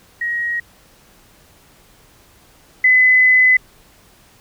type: tone pair in turn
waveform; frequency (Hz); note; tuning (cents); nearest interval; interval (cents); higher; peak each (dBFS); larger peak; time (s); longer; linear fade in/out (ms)
sine; 1891 / 2016; A#6 / B6; +24 / +35; minor second; 111; second; -18 / -8; second; 0.21-0.6 / 2.84-3.57; second; 5
effects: pink hiss -50 dBFS RMS until 4.4 s